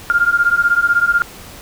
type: beating tone pair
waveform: sine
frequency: 1396.9 / 1412.9 Hz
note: F6 / F6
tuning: 0 / +20 cents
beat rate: 16 Hz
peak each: -14 dBFS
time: 0.1-1.22 s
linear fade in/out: 0 ms
effects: pink hiss -36 dBFS RMS until 1.61 s